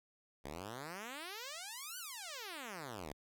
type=exponential two-way sweep; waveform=5% pulse; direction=up then down; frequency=65.41 to 1532 to 65.41 Hz; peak=-33 dBFS; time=0.44-3.13 s; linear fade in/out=10 ms; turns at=1.98 s; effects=none